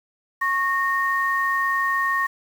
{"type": "tone pair together", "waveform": "sine", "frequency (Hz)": [1098.2, 1847], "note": ["C#6", "A#6"], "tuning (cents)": [-17, -16], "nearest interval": "major sixth", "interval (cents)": 901, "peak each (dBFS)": -22, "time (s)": [0.41, 2.27], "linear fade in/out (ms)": 10, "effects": ["7-bit"]}